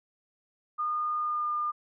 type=tone with pitch glide; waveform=sine; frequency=1220 to 1206.7 Hz; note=D#6 to D6; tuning=-34 to +47 cents; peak=-27 dBFS; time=0.78-1.72 s; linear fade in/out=20 ms; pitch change=-19 cents; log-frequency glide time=1.19-1.51 s; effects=none